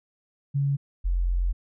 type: tone pair in turn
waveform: sine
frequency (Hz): 140.1 / 44.13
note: C#3 / F1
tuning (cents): +19 / +19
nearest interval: octave + minor sixth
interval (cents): 2000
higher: first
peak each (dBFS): -21 / -21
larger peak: neither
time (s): 0.54-0.77 / 1.04-1.53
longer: second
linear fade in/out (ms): 20
effects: none